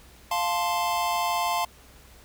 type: chord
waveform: square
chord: F major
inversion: none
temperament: equal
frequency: 698.5 / 880 / 1046.5 Hz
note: F5 / A5 / C6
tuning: 0 / 0 / 0 cents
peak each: -29 dBFS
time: 0.31-1.65 s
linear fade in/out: 5 ms
effects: added 62 Hz sine -55 dBFS peak until 2.24 s + pink hiss -53 dBFS RMS until 2.24 s